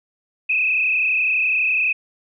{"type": "tone with frequency modulation", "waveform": "sine", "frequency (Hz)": 2548, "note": "D#7", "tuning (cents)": 41, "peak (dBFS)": -16, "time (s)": [0.49, 1.93], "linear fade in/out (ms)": 10, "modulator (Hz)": 31.9, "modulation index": 2.8, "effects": []}